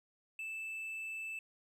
triangle tone, 2637 Hz, E7, in tune, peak -38 dBFS, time 0.39-1.39 s, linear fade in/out 2 ms, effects none

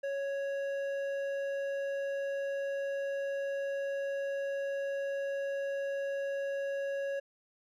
sine tone with hard clipping, 554.4 Hz, C#5, in tune, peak -34 dBFS, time 0.03-7.2 s, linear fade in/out 10 ms, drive 8 dB, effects none

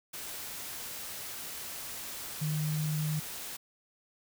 sine tone in noise, 153.2 Hz, D#3, 27 cents flat, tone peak -29 dBFS, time 2.41-3.2 s, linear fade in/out 10 ms, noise white, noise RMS -41 dBFS, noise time 0.13-3.57 s, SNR +9 dB, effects none

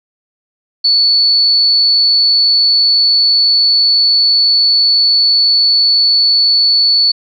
sine tone, 4446 Hz, C#8, 4 cents sharp, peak -7 dBFS, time 0.84-7.12 s, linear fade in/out 10 ms, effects none

